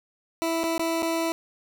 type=tone with dropouts; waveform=20% pulse; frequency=329.6 Hz; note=E4; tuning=in tune; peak=-19 dBFS; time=0.42-1.32 s; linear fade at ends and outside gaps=0 ms; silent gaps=0.634-0.639 / 0.779-0.794 / 1.022-1.028 s; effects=none